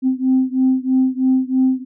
sine beating tone pair, 258.7 / 261.8 Hz, C4 / C4, -19 / +1 cents, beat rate 3.1 Hz, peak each -15 / -16 dBFS, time 0.02-1.85 s, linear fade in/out 50 ms, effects tanh soft clip ceiling -7 dBFS

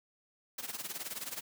white noise with tremolo, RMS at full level -38 dBFS, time 0.58-1.41 s, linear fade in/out 5 ms, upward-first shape sine, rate 19 Hz, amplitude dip 80%, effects high-pass 150 Hz 12 dB/octave

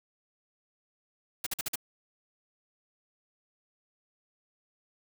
white noise bursts, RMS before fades -32 dBFS, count 5, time 1.44-1.757 s, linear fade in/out 5 ms, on 25 ms, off 48 ms, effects none

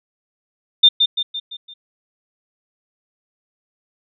sine tone with echo, 3609 Hz, A7, 43 cents sharp, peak -5 dBFS, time 0.83-0.89 s, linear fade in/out 10 ms, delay 170 ms, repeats 5, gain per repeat -6 dB, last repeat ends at 1.74 s, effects none

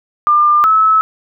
sine tone pair in turn, 1198 / 1298.2 Hz, D6 / E6, +34 / -27 cents, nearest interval minor second, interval 139 cents, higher second, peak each -7 dBFS, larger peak neither, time 0.27-0.64 / 0.64-1.01 s, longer neither, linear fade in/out 0 ms, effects none

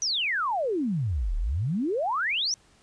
sine exponential two-way sweep, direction down then up, 6140 to 34.94 to 6080 Hz, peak -24 dBFS, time 0.02-2.54 s, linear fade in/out 0 ms, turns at 1.36 s, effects pink hiss -60 dBFS RMS until 2.82 s + resampled to 22050 Hz

